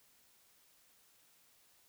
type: silence
effects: white hiss -68 dBFS RMS until 1.88 s